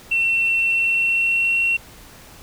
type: tone with pitch glide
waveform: sine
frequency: 2704 to 2728 Hz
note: E7 to F7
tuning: +43 to -41 cents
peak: -15 dBFS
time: 0.11-1.77 s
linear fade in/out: 10 ms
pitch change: +16 cents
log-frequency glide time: 0.64-1.61 s
effects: tanh soft clip ceiling -11 dBFS + pink hiss -44 dBFS RMS until 2.42 s